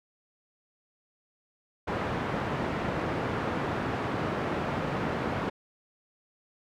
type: band-pass noise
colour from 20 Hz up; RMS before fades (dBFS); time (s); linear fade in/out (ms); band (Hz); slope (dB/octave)
pink; -31; 1.87-5.5; 10; 110 to 1600; 12
effects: none